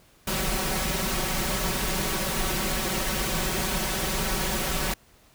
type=noise with comb filter; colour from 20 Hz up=pink; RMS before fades=-27 dBFS; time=0.27-4.94 s; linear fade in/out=5 ms; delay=5.3 ms; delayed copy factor=+0.9; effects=pink hiss -58 dBFS RMS until 5.34 s